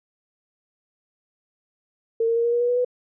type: tone with pitch steps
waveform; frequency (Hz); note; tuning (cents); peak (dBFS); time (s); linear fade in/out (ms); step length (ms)
sine; 455.1 / 460.7 / 466.3 / 472 / 477.7 / 483.6 / 489.5 / 495.4; A#4 / A#4 / A#4 / A#4 / A#4 / B4 / B4 / B4; -42 / -20 / +1 / +22 / +42 / -36 / -15 / +5; -18; 2.2-2.848; 5; 81
effects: none